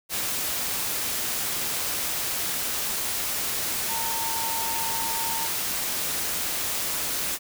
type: tone in noise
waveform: sine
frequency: 909 Hz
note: A#5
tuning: 44 cents flat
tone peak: -31 dBFS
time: 3.87-5.49 s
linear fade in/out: 50 ms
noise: white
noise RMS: -28 dBFS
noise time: 0.09-7.39 s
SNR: -6 dB
effects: none